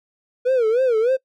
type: tone with vibrato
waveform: triangle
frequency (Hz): 478.9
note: A#4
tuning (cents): +47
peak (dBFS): -12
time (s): 0.45-1.17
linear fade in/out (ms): 20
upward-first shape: sine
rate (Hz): 3.3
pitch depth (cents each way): 170
effects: noise-tail reverb RT60 0.1 s tail -23 dB re dry + tanh soft clip ceiling -9 dBFS

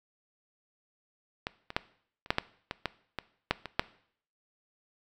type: clicks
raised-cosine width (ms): 0.3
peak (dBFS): -16 / -23 / -10 / -30 / -8 / -9 / -17 / -13 / -17 / -8 / -21 / -7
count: 12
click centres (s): 1.469 / 1.704 / 1.765 / 2.261 / 2.305 / 2.384 / 2.711 / 2.857 / 3.187 / 3.51 / 3.657 / 3.795
effects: noise-tail reverb RT60 0.6 s tail -19 dB re dry

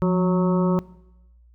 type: harmonic tone with a mistuned harmonic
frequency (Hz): 184.3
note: F#3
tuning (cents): -7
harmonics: 1 / 2 / 3 / 5 / 6 / 7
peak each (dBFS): -18 / -24 / -28 / -32 / -34 / -35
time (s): 0.02-0.79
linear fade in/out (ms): 0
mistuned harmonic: 1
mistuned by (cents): -67
effects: noise-tail reverb RT60 0.9 s tail -20 dB re dry + added 59 Hz sine -50 dBFS peak until 1.54 s

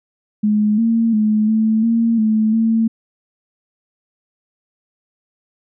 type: tone with pitch steps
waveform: sine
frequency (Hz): 210.8 / 228.3 / 214 / 219.7 / 229.7 / 217.5 / 225.2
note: G#3 / A#3 / A3 / A3 / A#3 / A3 / A3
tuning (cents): +26 / -36 / -48 / -2 / -25 / -20 / +40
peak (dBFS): -12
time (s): 0.43-2.88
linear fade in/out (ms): 10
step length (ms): 350
effects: none

